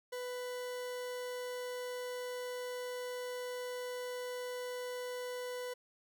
40% pulse tone, 496.4 Hz, B4, 9 cents sharp, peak -38 dBFS, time 0.12-5.74 s, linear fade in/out 10 ms, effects none

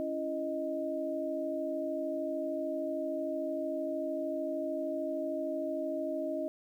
sine tone cluster, 279.9 / 333.1 / 623 Hz, C#4 / E4 / D#5, +17 / +18 / +2 cents, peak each -38 / -38 / -34 dBFS, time 0-6.48 s, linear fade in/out 0 ms, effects 11-bit

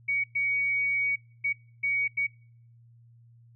sine tone bursts at uneven times, 2248 Hz, C#7, 24 cents sharp, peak -24 dBFS, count 5, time 0.08-0.24 / 0.35-1.16 / 1.44-1.53 / 1.83-2.08 / 2.17-2.27 s, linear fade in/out 10 ms, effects noise-tail reverb RT60 0.6 s tail -26 dB re dry + added 117 Hz sine -53 dBFS peak until 3.55 s

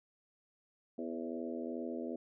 harmonic tone with a mistuned harmonic, 82.5 Hz, E2, 2 cents sharp, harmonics 3 / 4 / 5 / 6 / 7 / 8, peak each -41 / -43 / -45 / -47 / -48 / -49 dBFS, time 0.98-2.16 s, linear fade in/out 5 ms, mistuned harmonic 6, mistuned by +31 cents, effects none

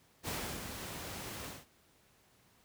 pink noise with ADSR envelope, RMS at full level -37 dBFS, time 0.23-1.66 s, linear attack 50 ms, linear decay 320 ms, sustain -6 dB, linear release 200 ms, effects pink hiss -67 dBFS RMS until 2.64 s + high-pass 60 Hz 12 dB/octave

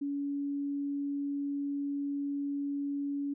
sine tone, 283.1 Hz, C#4, 37 cents sharp, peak -31 dBFS, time 0.01-3.34 s, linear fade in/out 10 ms, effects none

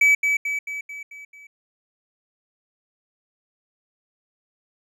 triangle tone with echo, 2291 Hz, D7, 44 cents flat, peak -11 dBFS, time 0.01-0.15 s, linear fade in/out 5 ms, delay 220 ms, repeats 6, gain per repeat -5 dB, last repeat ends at 1.47 s, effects none

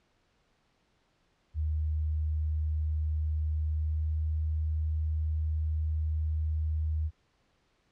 sine tone with pitch glide, 77.2 to 77.92 Hz, D#2 to D#2, -13 to +3 cents, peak -27 dBFS, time 1.54-7.11 s, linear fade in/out 50 ms, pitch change +16 cents, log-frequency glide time 3.68-4.19 s, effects pink hiss -71 dBFS RMS until 7.91 s + low-pass 5000 Hz 12 dB/octave

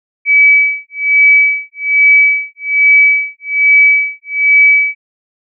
sine tone with tremolo, 2288 Hz, D7, 46 cents flat, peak -3 dBFS, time 0.25-4.95 s, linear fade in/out 50 ms, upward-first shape sine, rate 1.2 Hz, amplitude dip 100%, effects none

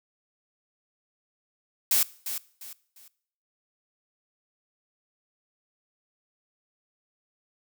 blue noise with echo, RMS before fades -22 dBFS, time 1.91-2.03 s, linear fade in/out 2 ms, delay 350 ms, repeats 3, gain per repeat -10 dB, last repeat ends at 3.08 s, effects noise-tail reverb RT60 0.6 s tail -20 dB re dry

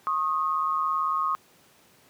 sine tone pair together, 1086.6 / 1244.5 Hz, C#6 / D#6, -35 / 0 cents, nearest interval major second, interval 235 cents, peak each -26 dBFS, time 0.07-1.35 s, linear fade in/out 0 ms, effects pink hiss -58 dBFS RMS until 2.09 s + high-pass 150 Hz 12 dB/octave

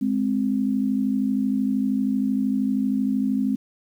sine tone pair together, 208.6 / 261.5 Hz, G#3 / C4, +8 / -1 cents, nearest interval major third, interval 391 cents, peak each -23 / -22 dBFS, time 0.01-3.56 s, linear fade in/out 10 ms, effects 9-bit

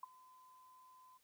sine tone with ADSR envelope, 1021 Hz, C6, 43 cents flat, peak -40 dBFS, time 0.03-1.18 s, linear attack 4 ms, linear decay 14 ms, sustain -20 dB, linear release 12 ms, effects white hiss -75 dBFS RMS until 1.23 s

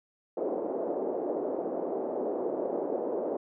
pink band-pass noise, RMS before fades -32 dBFS, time 0.37-3.37 s, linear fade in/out 5 ms, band 340 to 610 Hz, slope 24 dB/octave, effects none

